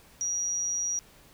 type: tone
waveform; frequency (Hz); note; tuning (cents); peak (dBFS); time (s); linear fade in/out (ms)
sine; 5760; F#8; -47; -27; 0.21-0.99; 0
effects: pink hiss -56 dBFS RMS until 1.33 s